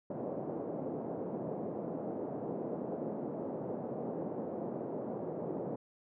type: band-pass noise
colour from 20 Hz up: white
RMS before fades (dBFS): -39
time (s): 0.1-5.76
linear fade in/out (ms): 5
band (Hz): 150 to 600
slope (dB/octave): 24
effects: none